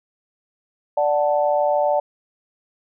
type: chord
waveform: sine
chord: D major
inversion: none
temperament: equal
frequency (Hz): 587.3 / 740 / 880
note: D5 / F#5 / A5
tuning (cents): 0 / 0 / 0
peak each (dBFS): -18 / -22 / -23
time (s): 0.97-2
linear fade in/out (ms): 5
effects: none